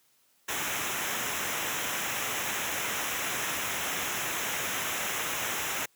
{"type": "noise with comb filter", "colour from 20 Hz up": "pink", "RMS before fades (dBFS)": -32, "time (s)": [0.48, 5.86], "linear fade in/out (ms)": 10, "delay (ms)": 0.22, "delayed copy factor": -0.75, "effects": ["white hiss -67 dBFS RMS until 5.95 s", "high-pass 100 Hz 12 dB/octave"]}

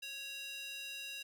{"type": "tone with high-pass filter", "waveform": "square", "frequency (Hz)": 553, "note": "C#5", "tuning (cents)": -4, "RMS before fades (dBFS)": -45, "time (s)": [0.02, 1.23], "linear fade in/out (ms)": 10, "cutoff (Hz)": 3000, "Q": 3.2, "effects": []}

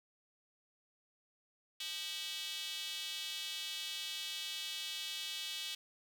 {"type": "tone with high-pass filter", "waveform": "square", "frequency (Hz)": 174.61, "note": "F3", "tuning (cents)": 0, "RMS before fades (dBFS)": -42, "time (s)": [1.8, 5.75], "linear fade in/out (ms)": 5, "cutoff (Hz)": 3300, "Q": 3.3, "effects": []}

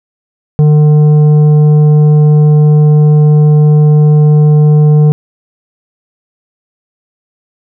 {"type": "tone with tanh clipping", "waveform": "sine", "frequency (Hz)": 150.5, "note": "D3", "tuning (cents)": 43, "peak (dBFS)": -4, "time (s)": [0.59, 5.12], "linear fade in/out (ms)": 0, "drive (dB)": 8, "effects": []}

